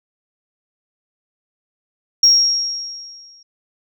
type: tone with exponential decay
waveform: sine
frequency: 5588 Hz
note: F8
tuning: in tune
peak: -5 dBFS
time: 2.23-3.43 s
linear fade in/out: 5 ms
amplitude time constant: 260 ms
effects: tanh soft clip ceiling -3 dBFS